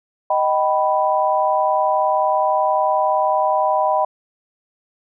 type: chord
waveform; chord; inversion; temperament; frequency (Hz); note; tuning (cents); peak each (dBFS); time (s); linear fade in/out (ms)
sine; Eb augmented; none; equal with one note detuned; 622.3 / 773.2 / 987.8; Eb5 / G5 / B5; 0 / -24 / 0; -19; 0.3-4.05; 5
effects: none